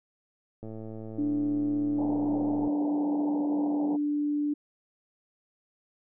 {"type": "click train", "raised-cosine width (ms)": 2, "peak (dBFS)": -28, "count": 226, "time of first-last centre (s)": [0.63, 2.675], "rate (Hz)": 110}
{"type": "tone", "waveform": "sine", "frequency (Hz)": 293.7, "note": "D4", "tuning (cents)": 0, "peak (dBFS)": -25, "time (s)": [1.18, 4.54], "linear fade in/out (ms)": 10}
{"type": "band-pass noise", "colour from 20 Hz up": "white", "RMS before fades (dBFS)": -37, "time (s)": [1.97, 3.97], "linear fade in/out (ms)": 20, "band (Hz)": [170, 900], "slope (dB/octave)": 96}
{"effects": []}